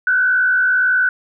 sine tone with frequency modulation, 1502 Hz, F#6, 26 cents sharp, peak -12 dBFS, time 0.07-1.09 s, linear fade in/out 2 ms, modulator 61.7 Hz, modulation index 0.7, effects none

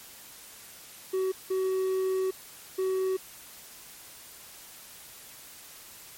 triangle tone bursts at uneven times, 377.3 Hz, F#4, 34 cents sharp, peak -23 dBFS, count 3, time 1.13-1.32 / 1.5-2.31 / 2.78-3.17 s, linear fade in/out 10 ms, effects white hiss -48 dBFS RMS until 6.17 s + MP3 64 kbps

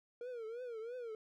triangle tone with vibrato, 470 Hz, A#4, 14 cents sharp, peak -40 dBFS, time 0.21-1.15 s, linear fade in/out 2 ms, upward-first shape triangle, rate 3 Hz, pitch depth 150 cents each way, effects none

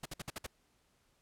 pink noise bursts, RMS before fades -41 dBFS, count 6, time 0.03-0.466 s, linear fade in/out 5 ms, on 26 ms, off 56 ms, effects pink hiss -73 dBFS RMS until 1.21 s + low-pass 12000 Hz 12 dB/octave

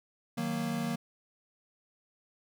square chord, D# minor, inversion none, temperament equal, 155.56 / 185 / 233.1 Hz, D#3 / F#3 / A#3, 0 / 0 / 0 cents, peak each -38 / -38 / -34 dBFS, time 0.37-0.96 s, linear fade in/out 10 ms, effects none

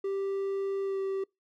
triangle tone with pitch glide, 392 to 387.5 Hz, G4 to G4, 0 to -20 cents, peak -27 dBFS, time 0.04-1.24 s, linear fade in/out 5 ms, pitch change -20 cents, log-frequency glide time 0.83-0.99 s, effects noise-tail reverb RT60 0.2 s tail -26 dB re dry

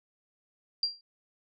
sine tone with exponential decay, 4748 Hz, D8, 18 cents sharp, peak -22 dBFS, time 0.83-1.01 s, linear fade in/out 2 ms, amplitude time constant 39 ms, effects none

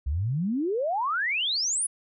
sine exponential sweep, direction up, 63.6 to 10548 Hz, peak -24 dBFS, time 0.06-1.87 s, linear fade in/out 10 ms, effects none

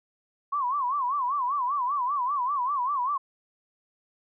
sine tone with vibrato, 1067 Hz, C6, 34 cents sharp, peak -24 dBFS, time 0.52-3.18 s, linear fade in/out 10 ms, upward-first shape sine, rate 5.1 Hz, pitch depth 170 cents each way, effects none

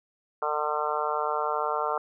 harmonic tone, 150.5 Hz, D3, 43 cents sharp, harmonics 3 / 4 / 5 / 6 / 7 / 8 / 9, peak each -33 / -33 / -33 / -33 / -33 / -33 / -33 dBFS, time 0.42-1.98 s, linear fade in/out 2 ms, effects none

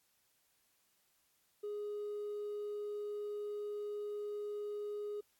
triangle tone with hard clipping, 415.3 Hz, G#4, in tune, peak -38 dBFS, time 1.63-5.21 s, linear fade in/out 10 ms, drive 2 dB, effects white hiss -75 dBFS RMS until 5.39 s + AAC 64 kbps

